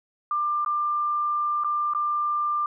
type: tone with dropouts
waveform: sine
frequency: 1191 Hz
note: D6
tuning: 24 cents sharp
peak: -22 dBFS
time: 0.31-2.66 s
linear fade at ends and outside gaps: 2 ms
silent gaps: 0.648-0.661 / 1.637-1.645 / 1.936-1.948 s
effects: none